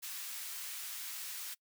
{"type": "high-pass noise", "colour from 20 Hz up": "white", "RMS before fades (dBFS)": -43, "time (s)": [0.02, 1.55], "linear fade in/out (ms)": 20, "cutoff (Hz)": 1400, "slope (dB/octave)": 12, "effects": ["noise-tail reverb RT60 0.1 s tail -24 dB re dry"]}